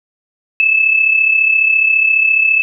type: tone with amplitude modulation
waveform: sine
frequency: 2615 Hz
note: E7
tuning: 15 cents flat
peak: -6 dBFS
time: 0.6-2.62 s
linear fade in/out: 0 ms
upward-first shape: sine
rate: 34.6 Hz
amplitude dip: 60%
effects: none